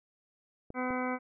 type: clicks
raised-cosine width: 2 ms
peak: -29 dBFS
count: 2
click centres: 0.704 / 0.906 s
type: harmonic tone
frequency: 252.9 Hz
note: B3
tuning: 41 cents sharp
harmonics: 1 / 2 / 3 / 4 / 5 / 6 / 8 / 9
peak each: -34 / -37 / -39 / -40 / -41 / -42 / -43 / -44 dBFS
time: 0.74-1.19 s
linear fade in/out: 50 ms
effects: none